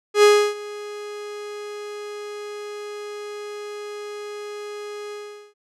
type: tone with ADSR envelope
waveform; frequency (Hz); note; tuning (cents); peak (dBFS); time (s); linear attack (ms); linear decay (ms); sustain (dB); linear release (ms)
45% pulse; 415.3; G#4; 0; -9; 0.14-5.54; 90; 310; -22; 420
effects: low-pass 8000 Hz 12 dB/octave